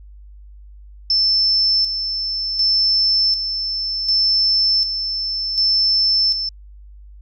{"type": "tone with tremolo", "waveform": "sine", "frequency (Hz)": 5300, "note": "E8", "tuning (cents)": 9, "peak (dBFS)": -13, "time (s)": [1.1, 6.49], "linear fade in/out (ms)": 2, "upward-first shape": "square", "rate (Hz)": 0.67, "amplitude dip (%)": 55, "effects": ["added 50 Hz sine -38 dBFS peak until 7.21 s"]}